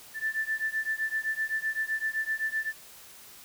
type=beating tone pair; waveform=sine; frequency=1761 / 1768.8 Hz; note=A6 / A6; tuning=+1 / +9 cents; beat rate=7.8 Hz; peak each=-31 dBFS; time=0.14-2.73 s; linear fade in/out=50 ms; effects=white hiss -50 dBFS RMS until 3.44 s